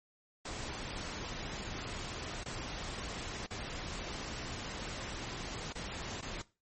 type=noise with dropouts; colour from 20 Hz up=pink; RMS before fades=-41 dBFS; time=0.45-6.42 s; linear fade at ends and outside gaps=5 ms; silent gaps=2.435-2.458 / 3.464-3.506 / 5.727-5.753 / 6.211-6.224 s; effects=noise-tail reverb RT60 0.3 s tail -19 dB re dry + MP3 32 kbps